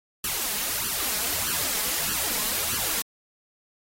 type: noise with flanger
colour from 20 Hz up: white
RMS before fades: -27 dBFS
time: 0.24-3.02 s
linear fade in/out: 2 ms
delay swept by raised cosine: 0.66 to 4.76 ms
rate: 1.6 Hz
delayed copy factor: +0.9
effects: AAC 48 kbps